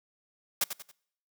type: noise with echo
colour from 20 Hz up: white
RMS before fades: -26 dBFS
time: 0.61-0.64 s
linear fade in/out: 5 ms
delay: 92 ms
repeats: 3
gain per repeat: -9 dB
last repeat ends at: 0.916 s
effects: noise-tail reverb RT60 0.7 s tail -25 dB re dry + high-pass 200 Hz 12 dB/octave